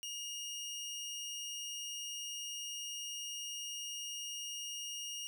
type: tone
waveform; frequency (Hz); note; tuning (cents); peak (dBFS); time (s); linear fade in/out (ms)
20% pulse; 2850; F7; +34; -36; 0.03-5.27; 0
effects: none